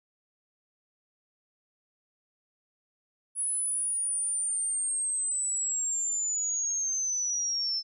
sine linear sweep, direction down, 10280 to 5274 Hz, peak -27 dBFS, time 3.35-7.83 s, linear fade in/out 50 ms, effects none

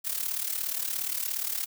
blue noise with amplitude modulation, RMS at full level -28 dBFS, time 0.04-1.66 s, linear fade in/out 20 ms, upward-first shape sine, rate 37.1 Hz, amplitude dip 75%, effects none

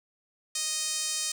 5% pulse tone with band-pass filter, 622 Hz, D#5, 1 cent flat, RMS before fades -31 dBFS, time 0.55-1.32 s, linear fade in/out 5 ms, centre 9000 Hz, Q 0.98, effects none

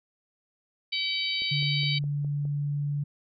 harmonic tone, 765 Hz, G5, 42 cents flat, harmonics 3 / 4 / 5 / 6, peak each -32 / -32 / -32 / -32 dBFS, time 0.92-1.99 s, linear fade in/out 10 ms
click train, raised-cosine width 2 ms, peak -33 dBFS, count 6, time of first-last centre 1.42-2.453 s, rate 4.84 Hz
sine tone, 144.6 Hz, D3, 27 cents flat, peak -26 dBFS, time 1.51-3.04 s, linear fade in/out 10 ms
effects none

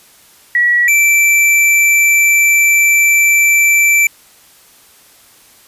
sine / square tone pair in turn, 1929 / 2334 Hz, B6 / D7, -41 / -11 cents, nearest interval minor third, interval 330 cents, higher second, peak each -8 dBFS, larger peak neither, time 0.55-0.88 / 0.88-4.07 s, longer second, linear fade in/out 2 ms, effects white hiss -45 dBFS RMS until 5.67 s + resampled to 32000 Hz

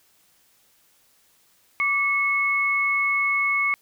sine tone pair together, 1161 / 2190 Hz, D6 / C#7, -20 / -22 cents, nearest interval major seventh, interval 1098 cents, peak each -26 / -20 dBFS, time 1.8-3.74 s, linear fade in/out 0 ms, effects white hiss -61 dBFS RMS until 3.81 s

